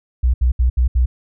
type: tone bursts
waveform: sine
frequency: 62 Hz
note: B1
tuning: 7 cents sharp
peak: -11 dBFS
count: 5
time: 0.23-1.06 s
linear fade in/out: 10 ms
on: 110 ms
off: 70 ms
effects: none